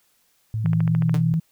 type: tone with pitch glide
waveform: sine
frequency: 110 to 124.19 Hz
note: A2 to B2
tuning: 0 to +10 cents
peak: -22 dBFS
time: 0.54-1.34 s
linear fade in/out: 0 ms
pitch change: +210 cents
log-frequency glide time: 0.71-1.1 s
type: tone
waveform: sine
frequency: 162.8 Hz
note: E3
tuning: 21 cents flat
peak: -18 dBFS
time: 0.64-1.4 s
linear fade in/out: 10 ms
type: click train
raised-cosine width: 0.5 ms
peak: -19 dBFS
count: 7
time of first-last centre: 0.66-1.095 s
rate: 13.8 Hz
type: tone with exponential decay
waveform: sawtooth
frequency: 150.2 Hz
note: D3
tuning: 39 cents sharp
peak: -19 dBFS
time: 1.14-1.24 s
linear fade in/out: 2 ms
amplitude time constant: 20 ms
effects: white hiss -64 dBFS RMS until 1.51 s